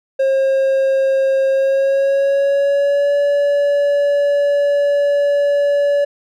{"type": "tone with pitch glide", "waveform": "triangle", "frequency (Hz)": [537, 572.2], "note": ["C5", "D5"], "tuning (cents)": [45, -45], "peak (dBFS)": -10, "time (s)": [0.19, 6.05], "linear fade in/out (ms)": 10, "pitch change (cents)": 110, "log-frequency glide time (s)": [1.5, 3.14], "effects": []}